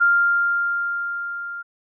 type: tone with level ramp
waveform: sine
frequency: 1396.9 Hz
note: F6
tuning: in tune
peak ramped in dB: -12 to -29 dBFS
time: 0-1.63 s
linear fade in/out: 20 ms
effects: none